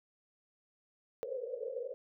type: band-pass noise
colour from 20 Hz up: white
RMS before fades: -40 dBFS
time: 1.23-1.94 s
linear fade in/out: 0 ms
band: 460 to 530 Hz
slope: 96 dB/octave
effects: none